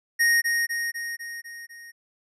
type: tone with echo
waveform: square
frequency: 1864.7 Hz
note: A#6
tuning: in tune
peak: -18 dBFS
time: 0.19-0.42 s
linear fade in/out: 20 ms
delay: 250 ms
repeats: 6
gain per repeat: -4 dB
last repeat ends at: 1.92 s
effects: resampled to 32000 Hz